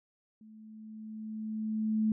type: tone with level ramp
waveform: sine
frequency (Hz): 217.4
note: A3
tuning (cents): -21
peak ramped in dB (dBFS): -51 to -24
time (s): 0.41-2.12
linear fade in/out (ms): 2
effects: none